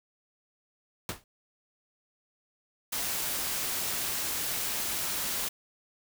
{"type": "noise with exponential decay", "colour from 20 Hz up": "pink", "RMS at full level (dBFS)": -30, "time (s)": [1.09, 1.24], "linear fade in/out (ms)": 1, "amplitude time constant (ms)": 32}
{"type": "noise", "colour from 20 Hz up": "white", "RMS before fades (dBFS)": -32, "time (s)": [2.92, 5.49], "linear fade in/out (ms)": 10}
{"effects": []}